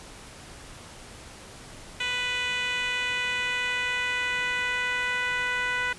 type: tone with band-pass filter sweep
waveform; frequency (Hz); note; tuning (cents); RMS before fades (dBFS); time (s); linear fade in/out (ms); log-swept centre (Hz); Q
10% pulse; 495.7; B4; +6; -28; 2-5.93; 5; 2800 to 1700; 1.6
effects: pink hiss -45 dBFS RMS until 5.98 s + resampled to 24000 Hz